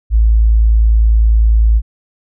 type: tone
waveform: sine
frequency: 55 Hz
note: A1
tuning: in tune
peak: -6 dBFS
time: 0.1-1.82 s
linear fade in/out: 50 ms
effects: none